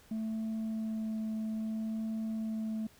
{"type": "tone with vibrato", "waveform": "sine", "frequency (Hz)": 220, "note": "A3", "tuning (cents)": 0, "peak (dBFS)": -30, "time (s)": [0.11, 2.87], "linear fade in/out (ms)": 5, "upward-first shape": "sine", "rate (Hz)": 0.61, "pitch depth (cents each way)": 9, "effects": ["tanh soft clip ceiling -32 dBFS", "pink hiss -61 dBFS RMS until 2.99 s"]}